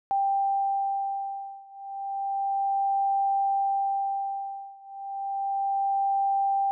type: beating tone pair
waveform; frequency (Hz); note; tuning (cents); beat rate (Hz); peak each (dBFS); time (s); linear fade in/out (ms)
sine; 788 / 788.32; G5 / G5; +9 / +10; 0.32; -27 / -28; 0.11-6.71; 0
effects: none